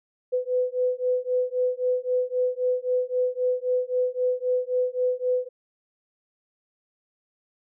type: beating tone pair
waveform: sine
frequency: 500 / 503.8 Hz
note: B4 / B4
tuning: +21 / +34 cents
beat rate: 3.8 Hz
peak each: -25 dBFS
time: 0.32-5.49 s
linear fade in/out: 20 ms
effects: none